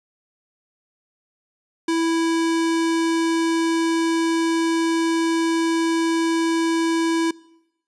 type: tone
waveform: square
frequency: 329.6 Hz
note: E4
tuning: in tune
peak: -19 dBFS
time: 1.88-7.31 s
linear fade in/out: 5 ms
effects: noise-tail reverb RT60 0.9 s tail -23 dB re dry + resampled to 22050 Hz